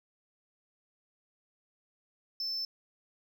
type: tone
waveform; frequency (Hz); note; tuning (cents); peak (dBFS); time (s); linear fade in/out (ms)
sine; 5290; E8; +5; -30; 2.4-2.65; 2
effects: tanh soft clip ceiling -31 dBFS